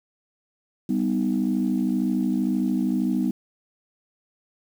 sine chord, G augmented, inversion none, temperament equal with one note detuned, 196 / 249.1 / 311.1 Hz, G3 / B3 / D#4, 0 / +15 / 0 cents, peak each -24 / -23 / -26 dBFS, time 0.89-3.31 s, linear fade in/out 5 ms, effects tanh soft clip ceiling -13 dBFS + 8-bit

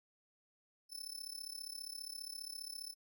sawtooth tone with amplitude modulation, 5274 Hz, E8, in tune, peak -38 dBFS, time 0.89-2.95 s, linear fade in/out 50 ms, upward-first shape sine, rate 34.9 Hz, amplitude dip 90%, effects none

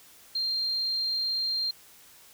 sine tone, 4186 Hz, C8, in tune, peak -26 dBFS, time 0.35-1.71 s, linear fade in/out 5 ms, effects white hiss -54 dBFS RMS until 2.33 s

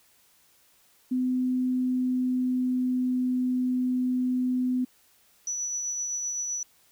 sine tone with pitch glide, 253.9 to 252.4 Hz, B3 to B3, +48 to +38 cents, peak -23 dBFS, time 1.11-4.85 s, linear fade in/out 10 ms, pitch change -10 cents, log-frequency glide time 1.64-3.3 s
sine tone with tremolo, 5920 Hz, F#8, in tune, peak -27 dBFS, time 5.47-6.63 s, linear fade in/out 2 ms, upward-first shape triangle, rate 7.8 Hz, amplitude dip 30%
effects white hiss -62 dBFS RMS until 6.91 s

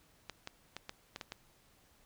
clicks, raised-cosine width 0.2 ms, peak -24 dBFS, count 7, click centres 0.297 / 0.474 / 0.766 / 0.894 / 1.161 / 1.212 / 1.321 s, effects pink hiss -67 dBFS RMS until 2.05 s

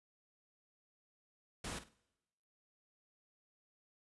pink noise with echo, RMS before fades -43 dBFS, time 1.64-1.79 s, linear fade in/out 5 ms, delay 50 ms, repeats 3, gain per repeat -12 dB, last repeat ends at 1.94 s, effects noise-tail reverb RT60 1.0 s tail -24 dB re dry + resampled to 24000 Hz

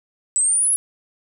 sine exponential sweep, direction up, 7902 to 10870 Hz, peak -15 dBFS, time 0.36-0.76 s, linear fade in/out 0 ms, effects none

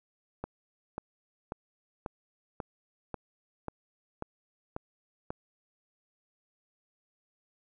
click train, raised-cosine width 1 ms, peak -21 dBFS, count 10, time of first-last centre 0.44-5.305 s, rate 1.85 Hz, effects none

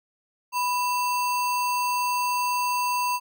sine tone with sample-and-hold, 987.8 Hz, B5, in tune, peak -22 dBFS, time 0.52-3.2 s, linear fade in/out 50 ms, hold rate 3675 Hz, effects none

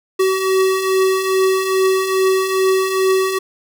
square beating tone pair, 377.6 / 380 Hz, F#4 / F#4, +35 / +46 cents, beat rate 2.4 Hz, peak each -22 / -15 dBFS, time 0.19-3.39 s, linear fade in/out 10 ms, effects none

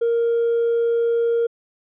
triangle tone with hard clipping, 466.2 Hz, A#4, in tune, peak -16 dBFS, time 0.01-1.47 s, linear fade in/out 10 ms, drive 2 dB, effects resampled to 8000 Hz

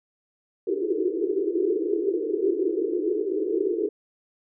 white band-pass noise, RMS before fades -25 dBFS, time 0.67-3.89 s, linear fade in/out 5 ms, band 320 to 440 Hz, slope 96 dB/octave, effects none

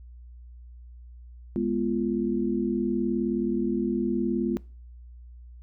sine chord, F diminished, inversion first, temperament equal with one note detuned, 207.7 / 246.9 / 345.2 Hz, Ab3 / Cb4 / F4, 0 / 0 / -20 cents, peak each -28 dBFS, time 1.56-4.57 s, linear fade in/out 0 ms, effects noise-tail reverb RT60 0.4 s tail -23 dB re dry + added 60 Hz sine -43 dBFS peak until 5.62 s

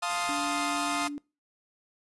sawtooth chord, F dominant seventh, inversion none, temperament equal, 698.5 / 880 / 1046.5 / 1244.5 Hz, F5 / A5 / C6 / Eb6, 0 / 0 / 0 / 0 cents, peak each -29 / -33 / -32 / -29 dBFS, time 0.02-1.08 s, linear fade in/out 10 ms
white noise, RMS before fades -40 dBFS, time 0.09-1.09 s, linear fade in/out 10 ms
sine tone, 289.5 Hz, D4, 25 cents flat, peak -33 dBFS, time 0.29-1.18 s, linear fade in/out 0 ms
effects noise-tail reverb RT60 0.3 s tail -24 dB re dry + resampled to 24000 Hz

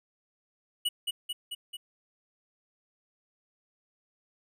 square tone with echo, 2928 Hz, F#7, 19 cents flat, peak -26 dBFS, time 0.85-0.89 s, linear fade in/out 10 ms, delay 220 ms, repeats 4, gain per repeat -3 dB, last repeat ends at 1.77 s, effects none

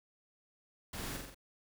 pink noise with echo, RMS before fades -43 dBFS, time 0.93-1.17 s, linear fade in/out 5 ms, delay 44 ms, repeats 4, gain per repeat -3 dB, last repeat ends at 1.346 s, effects none

